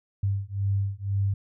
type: beating tone pair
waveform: sine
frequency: 98 / 100 Hz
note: G2 / G2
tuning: 0 / +35 cents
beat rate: 2 Hz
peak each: -27 dBFS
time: 0.23-1.34 s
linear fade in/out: 5 ms
effects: none